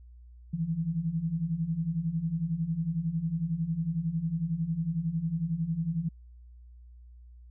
sine beating tone pair, 157.1 / 168.1 Hz, D#3 / E3, +17 / +34 cents, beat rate 11 Hz, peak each -33 / -29 dBFS, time 0.53-6.09 s, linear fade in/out 10 ms, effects added 60 Hz sine -48 dBFS peak until 7.5 s

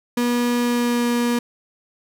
35% pulse tone with pitch glide, 241.6 to 239.4 Hz, B3 to A#3, -38 to +46 cents, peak -16 dBFS, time 0.17-1.39 s, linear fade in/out 5 ms, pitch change -16 cents, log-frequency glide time 0.57-1.06 s, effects none

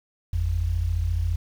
sine tone pair together, 50.48 / 84.9 Hz, G#1 / F2, -48 / -48 cents, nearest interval major sixth, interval 900 cents, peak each -26 / -23 dBFS, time 0.33-1.36 s, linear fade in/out 5 ms, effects 8-bit

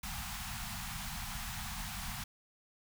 pink band-stop noise, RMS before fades -41 dBFS, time 0.03-2.24 s, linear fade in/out 5 ms, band 230 to 700 Hz, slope 96 dB/octave, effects none

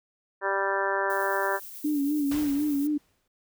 harmonic tone, 196 Hz, G3, in tune, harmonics 2 / 3 / 4 / 5 / 6 / 7 / 8 / 9, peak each -31 / -31 / -35 / -30 / -36 / -35 / -32 / -33 dBFS, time 0.41-1.6 s, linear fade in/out 50 ms
violet noise with tremolo, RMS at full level -41 dBFS, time 1.1-2.87 s, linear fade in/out 0 ms, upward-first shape sine, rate 9.4 Hz, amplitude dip 25%
sine tone with vibrato, 290 Hz, D4, 22 cents flat, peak -23 dBFS, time 1.84-2.98 s, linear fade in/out 10 ms, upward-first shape sine, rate 4 Hz, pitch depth 71 cents each way
pink noise with exponential decay, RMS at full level -36 dBFS, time 2.31-3.28 s, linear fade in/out 5 ms, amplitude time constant 210 ms
effects none

